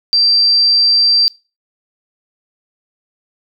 sine tone, 4699 Hz, D8, in tune, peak -8 dBFS, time 0.13-1.28 s, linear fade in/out 0 ms, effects noise-tail reverb RT60 0.3 s tail -24 dB re dry

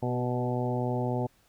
harmonic tone with a mistuned harmonic, 123.47 Hz, B2, in tune, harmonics 1 / 2 / 3 / 4 / 5 / 6 / 7, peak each -30 / -33 / -35 / -36 / -37 / -38 / -38 dBFS, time 0.02-1.27 s, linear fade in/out 10 ms, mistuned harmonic 3, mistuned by +17 cents, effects pink hiss -65 dBFS RMS until 1.48 s

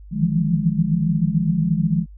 sine tone cluster, 152.8 / 161.5 / 168.8 / 175.8 / 208.2 Hz, D#3 / E3 / E3 / F3 / G#3, -31 / -35 / +41 / +12 / +5 cents, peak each -23 dBFS, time 0.11-2.06 s, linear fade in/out 50 ms, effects added 50 Hz sine -38 dBFS peak until 2.17 s

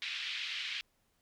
pink band-pass noise, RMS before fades -39 dBFS, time 0.02-0.81 s, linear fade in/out 0 ms, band 2200 to 3800 Hz, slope 24 dB/octave, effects pink hiss -75 dBFS RMS until 1.21 s

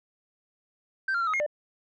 sine tone with pitch steps, 1560 / 1389 / 1357 / 1263 / 2142 / 595 Hz, G6 / F6 / E6 / D#6 / C7 / D5, -9 / -10 / +50 / +26 / +40 / +22 cents, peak -22 dBFS, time 1.08-1.464 s, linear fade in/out 5 ms, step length 64 ms, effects tanh soft clip ceiling -23 dBFS

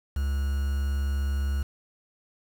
triangle tone with quantisation, 69.6 Hz, C#2, 8 cents sharp, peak -22 dBFS, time 0.16-1.63 s, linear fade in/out 5 ms, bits 7, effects none

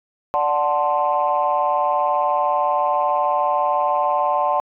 sine chord, D dominant seventh, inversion none, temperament equal, 587.3 / 740 / 880 / 1046.5 Hz, D5 / F#5 / A5 / C6, 0 / 0 / 0 / 0 cents, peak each -22 / -21 / -21 / -21 dBFS, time 0.34-4.6 s, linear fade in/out 0 ms, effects tanh soft clip ceiling -8 dBFS

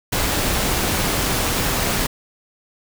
pink noise with amplitude modulation, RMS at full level -19 dBFS, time 0.12-2.07 s, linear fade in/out 10 ms, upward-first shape sine, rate 197 Hz, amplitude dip 30%, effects none

